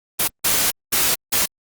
white noise bursts at uneven times, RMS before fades -18 dBFS, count 4, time 0.19-0.28 / 0.44-0.71 / 0.92-1.15 / 1.32-1.46 s, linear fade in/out 10 ms, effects Opus 24 kbps

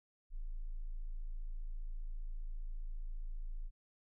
sine tone, 27.45 Hz, A0, 3 cents flat, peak -38 dBFS, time 0.3-3.71 s, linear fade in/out 50 ms, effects none

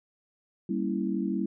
sine chord, G diminished seventh, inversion none, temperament equal, 196 / 233.1 / 277.2 / 329.6 Hz, G3 / Bb3 / Db4 / Fb4, 0 / 0 / 0 / 0 cents, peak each -30 / -33 / -34 / -32 dBFS, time 0.69-1.46 s, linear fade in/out 5 ms, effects none

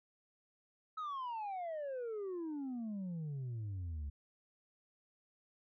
sine exponential sweep, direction down, 1300 to 69.3 Hz, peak -36 dBFS, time 0.97-4.1 s, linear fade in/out 10 ms, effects tanh soft clip ceiling -38 dBFS

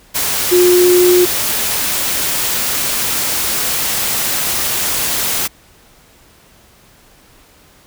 sine tone in noise, 358.1 Hz, F4, 43 cents sharp, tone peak -7 dBFS, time 0.51-1.26 s, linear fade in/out 20 ms, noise white, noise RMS -17 dBFS, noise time 0.14-5.48 s, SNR +7 dB, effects pink hiss -47 dBFS RMS until 7.86 s

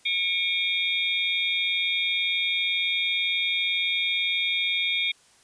sine tone cluster, 2205 / 2383 / 3321 / 3669 Hz, C#7 / D7 / G#7 / A#7, -10 / +25 / -1 / -28 cents, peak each -30 / -27 / -29 / -28 dBFS, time 0.05-5.12 s, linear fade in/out 10 ms, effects white hiss -58 dBFS RMS until 5.43 s + resampled to 22050 Hz

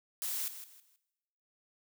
blue noise with echo, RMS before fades -36 dBFS, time 0.22-0.48 s, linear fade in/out 0 ms, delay 160 ms, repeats 3, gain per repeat -11 dB, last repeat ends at 0.96 s, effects noise-tail reverb RT60 1.0 s tail -20 dB re dry

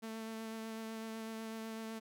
sawtooth tone with vibrato, 222.7 Hz, A3, 21 cents sharp, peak -38 dBFS, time 0.02-2 s, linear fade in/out 20 ms, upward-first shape triangle, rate 8 Hz, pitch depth 16 cents each way, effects none

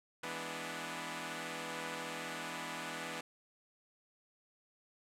5% pulse chord, E dominant seventh, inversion none, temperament equal, 164.81 / 207.7 / 246.9 / 293.7 Hz, E3 / G#3 / B3 / D4, 0 / 0 / 0 / 0 cents, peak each -34 / -39 / -33 / -34 dBFS, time 0.23-3.21 s, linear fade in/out 5 ms, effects low-pass 11000 Hz 12 dB/octave

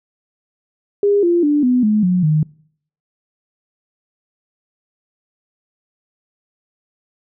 sine tone with pitch steps, 406 / 345.4 / 293.8 / 249.9 / 212.6 / 180.85 / 153.85 Hz, G#4 / F4 / D4 / B3 / G#3 / F#3 / D#3, -39 / -19 / +1 / +21 / +41 / -39 / -19 cents, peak -11 dBFS, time 1.03-2.43 s, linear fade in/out 2 ms, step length 200 ms, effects noise-tail reverb RT60 0.6 s tail -24 dB re dry

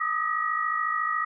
sine tone cluster, 1219 / 1273 / 1911 Hz, D#6 / D#6 / A#6, -36 / +39 / +43 cents, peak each -29 / -28 / -29 dBFS, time 0-1.25 s, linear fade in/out 10 ms, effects none

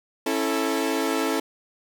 sawtooth chord, A major, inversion first, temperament equal with one note detuned, 273.2 / 329.6 / 440 Hz, C#4 / E4 / A4, -25 / 0 / 0 cents, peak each -23 dBFS, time 0.26-1.4 s, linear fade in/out 5 ms, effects none

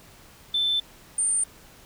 sine tone pair in turn, 3533 / 8949 Hz, A7 / C#9, +6 / +15 cents, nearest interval octave + major third, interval 1609 cents, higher second, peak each -20 dBFS, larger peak neither, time 0.54-0.8 / 1.18-1.44 s, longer neither, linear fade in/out 5 ms, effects tanh soft clip ceiling -16 dBFS + pink hiss -51 dBFS RMS until 1.85 s

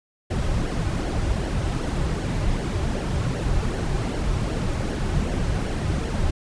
brown noise with flanger, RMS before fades -24 dBFS, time 0.3-6.31 s, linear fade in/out 10 ms, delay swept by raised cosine 0.8 to 4.4 ms, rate 2.6 Hz, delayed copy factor -0.55, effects resampled to 22050 Hz

